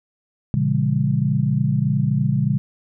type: chord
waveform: sine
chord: A# diminished seventh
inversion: none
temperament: just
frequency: 116.54 / 139.85 / 167.82 / 201.4 Hz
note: A#2 / C#3 / E3 / G3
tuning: 0 / +16 / +31 / +47 cents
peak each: -23 / -19 / -25 / -23 dBFS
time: 0.54-2.58 s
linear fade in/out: 0 ms
effects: none